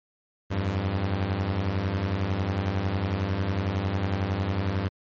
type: beating tone pair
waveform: sawtooth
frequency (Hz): 87.31 / 98.31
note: F2 / G2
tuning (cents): 0 / +5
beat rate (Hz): 11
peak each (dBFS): -26 / -22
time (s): 0.5-4.89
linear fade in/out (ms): 20
effects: low-pass 4000 Hz 12 dB/octave + MP3 32 kbps